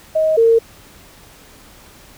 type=tone pair in turn; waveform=sine; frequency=630 / 456.8 Hz; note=D#5 / A#4; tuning=+21 / -35 cents; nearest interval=tritone; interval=556 cents; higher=first; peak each=-12 / -8 dBFS; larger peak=second; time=0.15-0.37 / 0.37-0.59 s; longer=neither; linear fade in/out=10 ms; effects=pink hiss -44 dBFS RMS until 2.17 s